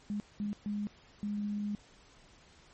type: tone bursts at uneven times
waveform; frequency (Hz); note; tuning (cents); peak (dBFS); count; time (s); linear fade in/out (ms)
sine; 206.7; G#3; -8; -32; 4; 0.1-0.2 / 0.4-0.53 / 0.66-0.87 / 1.23-1.75; 0
effects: pink hiss -60 dBFS RMS until 2.73 s + MP3 32 kbps

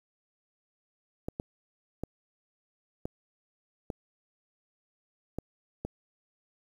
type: clicks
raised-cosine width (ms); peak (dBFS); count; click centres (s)
2; -20; 7; 1.285 / 1.399 / 2.036 / 3.055 / 3.902 / 5.386 / 5.85
effects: 9-bit

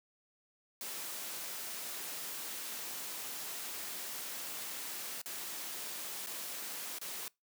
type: noise with dropouts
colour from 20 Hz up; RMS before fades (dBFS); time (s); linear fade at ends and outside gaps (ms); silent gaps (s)
white; -42; 0.81-7.28; 1; 5.216-5.259 / 6.263-6.27 / 6.986-7.014
effects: noise-tail reverb RT60 0.2 s tail -24 dB re dry + high-pass 200 Hz 12 dB/octave

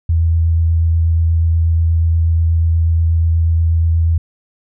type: tone with vibrato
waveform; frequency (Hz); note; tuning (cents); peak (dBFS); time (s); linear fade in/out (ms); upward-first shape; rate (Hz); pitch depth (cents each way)
sine; 82.4; E2; 0; -10; 0.09-4.18; 5; triangle; 8.3; 16
effects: none

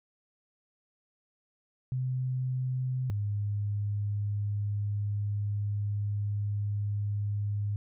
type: tone pair in turn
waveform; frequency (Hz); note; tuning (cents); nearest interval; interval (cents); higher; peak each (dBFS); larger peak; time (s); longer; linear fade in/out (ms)
sine; 128.2 / 102.79; C3 / G#2; -35 / -17; major third; 382; first; -28; neither; 1.92-3.1 / 3.1-7.76; second; 0
effects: none

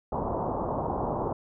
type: low-pass noise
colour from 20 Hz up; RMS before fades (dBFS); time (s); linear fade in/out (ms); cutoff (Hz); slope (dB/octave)
white; -30; 0.12-1.33; 5; 1000; 48
effects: none

